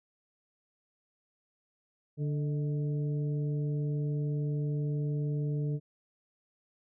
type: harmonic tone with a mistuned harmonic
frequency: 146.83 Hz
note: D3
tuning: in tune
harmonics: 1 / 2 / 3 / 4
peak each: -29 / -41 / -41 / -53 dBFS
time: 2.17-5.8 s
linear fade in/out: 50 ms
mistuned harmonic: 4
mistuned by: +92 cents
effects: none